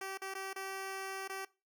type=tone with dropouts; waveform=10% pulse; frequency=385.9 Hz; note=G4; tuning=27 cents flat; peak=-31 dBFS; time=0.01-1.45 s; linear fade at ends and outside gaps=5 ms; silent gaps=0.175-0.217 / 0.34-0.35 / 0.532-0.56 / 1.278-1.295 s; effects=noise-tail reverb RT60 0.3 s tail -21 dB re dry